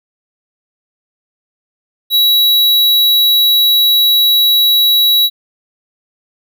square tone, 3900 Hz, B7, 23 cents flat, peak -8 dBFS, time 2.1-5.3 s, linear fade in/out 50 ms, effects none

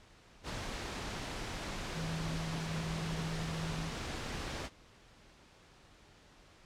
sine tone in noise, 161.7 Hz, E3, 33 cents flat, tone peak -37 dBFS, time 1.93-3.93 s, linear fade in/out 50 ms, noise pink, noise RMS -40 dBFS, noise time 0.43-4.7 s, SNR 0 dB, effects pink hiss -60 dBFS RMS until 6.65 s + low-pass 6000 Hz 12 dB/octave

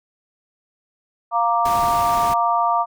sine chord, Bb major, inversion second, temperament equal, 698.5 / 932.3 / 1174.7 Hz, F5 / Bb5 / D6, 0 / 0 / 0 cents, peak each -20 dBFS, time 1.31-2.86 s, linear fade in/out 50 ms
pink noise, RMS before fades -30 dBFS, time 1.65-2.34 s, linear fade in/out 5 ms
effects none

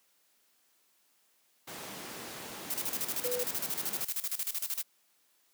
pink noise, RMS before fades -42 dBFS, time 1.67-4.05 s, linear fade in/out 10 ms
blue noise with tremolo, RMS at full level -33 dBFS, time 2.7-4.83 s, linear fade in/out 5 ms, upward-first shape square, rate 13 Hz, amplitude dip 80%
sine tone, 493.9 Hz, B4, in tune, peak -32 dBFS, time 3.24-3.44 s, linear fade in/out 10 ms
effects white hiss -70 dBFS RMS until 5.53 s + high-pass 200 Hz 12 dB/octave

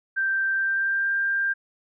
sine tone with pitch glide, 1568 to 1590.8 Hz, G6 to G6, 0 to +25 cents, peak -21 dBFS, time 0.16-1.54 s, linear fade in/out 20 ms, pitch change +25 cents, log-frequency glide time 0.53-1.12 s, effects none

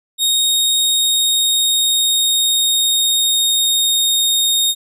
sawtooth tone with pitch glide, 3729 to 3708 Hz, A#7 to A#7, 0 to -10 cents, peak -10 dBFS, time 0.18-4.75 s, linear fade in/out 50 ms, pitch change -10 cents, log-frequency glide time 0.79-4.17 s, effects none

